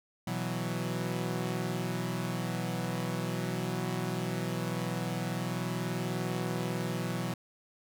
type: chord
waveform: sawtooth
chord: B suspended fourth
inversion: none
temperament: equal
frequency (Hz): 123.47 / 164.81 / 185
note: B2 / E3 / F#3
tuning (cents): 0 / 0 / 0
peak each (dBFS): -32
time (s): 0.27-7.34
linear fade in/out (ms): 5
effects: none